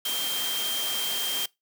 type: tone in noise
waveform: sine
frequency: 3171 Hz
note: G7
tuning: 19 cents sharp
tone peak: -28 dBFS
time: 0.05-1.46 s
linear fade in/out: 5 ms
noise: white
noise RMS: -31 dBFS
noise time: 0.05-1.46 s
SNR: 0 dB
effects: noise-tail reverb RT60 0.2 s tail -23 dB re dry + high-pass 200 Hz 12 dB/octave